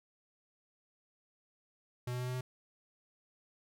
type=tone with pitch steps; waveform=square; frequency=123.47 / 124.4 / 125.34 / 126.28 / 127.23 Hz; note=B2 / B2 / B2 / B2 / C3; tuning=0 / +13 / +26 / +39 / -48 cents; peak=-36 dBFS; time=2.07-2.41 s; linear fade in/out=5 ms; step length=68 ms; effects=none